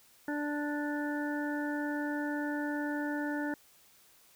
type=harmonic tone; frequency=293.7 Hz; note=D4; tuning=in tune; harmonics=1 / 2 / 3 / 5 / 6; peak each=-33 / -41 / -42 / -41 / -42 dBFS; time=0.28-3.54 s; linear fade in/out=2 ms; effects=white hiss -62 dBFS RMS until 4.35 s